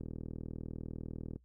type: click train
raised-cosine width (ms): 3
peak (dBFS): -29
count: 55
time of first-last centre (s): 0.01-1.36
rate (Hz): 40
effects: noise-tail reverb RT60 0.1 s tail -21 dB re dry + added 60 Hz sine -63 dBFS peak until 1.44 s